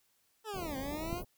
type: linear two-way sweep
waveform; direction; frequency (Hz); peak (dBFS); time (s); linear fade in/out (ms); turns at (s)
20% pulse; down then up; 451.3 to 260 to 364.6; -33; 0.44-1.23; 50; 0.77
type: band-stop noise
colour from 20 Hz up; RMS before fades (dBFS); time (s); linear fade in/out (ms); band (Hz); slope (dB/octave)
pink; -43; 0.53-1.25; 20; 770 to 14000; 24
type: click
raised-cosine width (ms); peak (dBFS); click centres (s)
5; -26; 1.129
effects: white hiss -73 dBFS RMS until 1.37 s